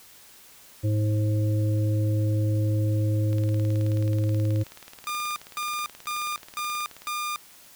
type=harmonic tone; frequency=106.2 Hz; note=G#2; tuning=39 cents sharp; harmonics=1 / 3 / 5; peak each=-21 / -31 / -35 dBFS; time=0.83-4.64 s; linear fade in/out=20 ms
type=click train; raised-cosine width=0.2 ms; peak=-26 dBFS; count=71; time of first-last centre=3.33-7.073 s; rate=18.7 Hz
type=tone bursts; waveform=sawtooth; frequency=1207 Hz; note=D6; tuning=47 cents sharp; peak=-24 dBFS; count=5; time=5.07-7.36 s; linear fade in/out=0 ms; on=290 ms; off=210 ms
effects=white hiss -51 dBFS RMS until 7.75 s